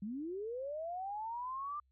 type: linear sweep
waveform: sine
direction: up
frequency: 190.3 to 1200 Hz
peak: -38 dBFS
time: 0.02-1.8 s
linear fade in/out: 5 ms
effects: added 65 Hz sine -70 dBFS peak until 1.91 s